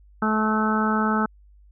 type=harmonic tone; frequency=216.6 Hz; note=A3; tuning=27 cents flat; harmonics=1 / 2 / 3 / 4 / 5 / 6 / 7; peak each=-22 / -30 / -34 / -28 / -33 / -25 / -30 dBFS; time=0.22-1.26 s; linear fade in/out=5 ms; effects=added 50 Hz sine -49 dBFS peak until 1.71 s